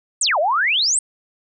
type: exponential two-way sweep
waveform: sine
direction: down then up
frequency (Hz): 8870 to 566 to 8870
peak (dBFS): -15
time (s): 0.21-0.99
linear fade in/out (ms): 2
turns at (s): 0.39
effects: none